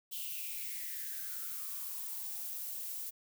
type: noise with high-pass filter sweep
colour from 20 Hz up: violet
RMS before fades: -41 dBFS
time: 0.11-3.11 s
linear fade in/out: 20 ms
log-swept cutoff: 3100 to 480 Hz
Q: 7.4
effects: none